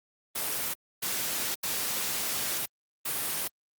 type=noise bursts at uneven times; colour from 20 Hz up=white; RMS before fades=-31 dBFS; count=4; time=0.35-0.74 / 1.02-1.55 / 1.63-2.66 / 3.05-3.48 s; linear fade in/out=10 ms; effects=high-pass 100 Hz 12 dB/octave + Opus 32 kbps